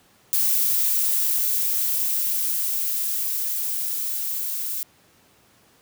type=noise with level ramp; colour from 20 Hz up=violet; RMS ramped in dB=-20 to -28 dBFS; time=0.33-4.83 s; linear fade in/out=0 ms; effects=pink hiss -57 dBFS RMS until 5.81 s + high-pass 100 Hz 12 dB/octave